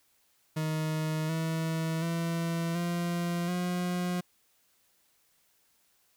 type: tone with pitch steps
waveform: 40% pulse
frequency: 156.5 / 161.74 / 167.15 / 172.75 / 178.53 Hz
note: D#3 / E3 / E3 / F3 / F3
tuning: +10 / -33 / +24 / -19 / +38 cents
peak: -28 dBFS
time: 0.56-4.21 s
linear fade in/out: 10 ms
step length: 730 ms
effects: white hiss -69 dBFS RMS until 6.16 s